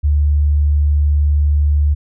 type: tone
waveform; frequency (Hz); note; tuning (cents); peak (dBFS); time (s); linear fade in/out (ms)
sine; 73.42; D2; 0; -10; 0.03-1.95; 20
effects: none